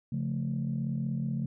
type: chord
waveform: sine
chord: Db augmented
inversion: none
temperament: equal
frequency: 138.59 / 174.61 / 220 Hz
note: Db3 / F3 / A3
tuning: 0 / 0 / 0 cents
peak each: -31 / -35 / -33 dBFS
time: 0.12-1.46 s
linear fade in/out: 5 ms
effects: tanh soft clip ceiling -22 dBFS